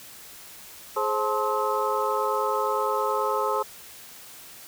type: tone cluster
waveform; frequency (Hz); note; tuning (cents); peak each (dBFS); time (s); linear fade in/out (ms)
sine; 420.2 / 529 / 871 / 1053 / 1284; G#4 / C5 / A5 / C6 / E6; +20 / +19 / -18 / +11 / -46; -29; 0.96-3.63; 10
effects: white hiss -45 dBFS RMS until 4.67 s